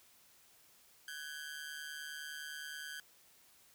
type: ring-modulated tone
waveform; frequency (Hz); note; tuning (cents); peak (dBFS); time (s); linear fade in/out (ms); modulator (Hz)
sawtooth; 1582; G6; +15; -37; 1.08-3; 0; 74.8
effects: white hiss -65 dBFS RMS until 3.74 s